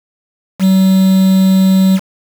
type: tone with quantisation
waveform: triangle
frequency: 190 Hz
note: F#3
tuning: 46 cents sharp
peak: -4 dBFS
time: 0.59-2 s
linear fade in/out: 50 ms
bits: 4
effects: none